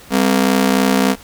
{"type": "ring-modulated tone", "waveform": "sawtooth", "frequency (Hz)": 230.9, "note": "A#3", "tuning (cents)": -16, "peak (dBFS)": -5, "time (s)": [0.1, 1.16], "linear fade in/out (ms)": 50, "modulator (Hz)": 31.7, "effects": ["pink hiss -41 dBFS RMS until 1.23 s"]}